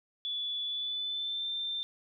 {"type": "tone with pitch glide", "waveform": "sine", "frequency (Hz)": [3442, 3574], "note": ["A7", "A7"], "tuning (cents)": [-39, 26], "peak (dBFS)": -32, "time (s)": [0.25, 1.83], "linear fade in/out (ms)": 0, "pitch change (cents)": 65, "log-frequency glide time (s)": [0.65, 1.5], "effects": []}